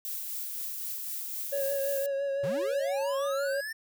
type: noise with tremolo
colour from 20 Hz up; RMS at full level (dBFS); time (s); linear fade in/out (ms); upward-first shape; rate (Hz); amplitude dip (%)
violet; -35; 0.05-2.06; 0; sine; 3.9; 25
type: tone with vibrato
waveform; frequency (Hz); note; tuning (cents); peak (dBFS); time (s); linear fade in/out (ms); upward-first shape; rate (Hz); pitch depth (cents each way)
triangle; 554.4; C#5; 0; -26; 1.52-3.61; 10; sine; 5.9; 28
type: linear sweep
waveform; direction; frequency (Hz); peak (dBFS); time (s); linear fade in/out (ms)
square; up; 110.3 to 1816; -35; 2.43-3.73; 10
effects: none